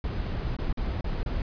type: noise with dropouts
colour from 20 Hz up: brown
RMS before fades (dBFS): -29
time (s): 0.04-1.42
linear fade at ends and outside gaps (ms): 2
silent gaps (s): 0.566-0.587 / 0.728-0.773 / 1.01-1.043 / 1.231-1.261
effects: resampled to 11025 Hz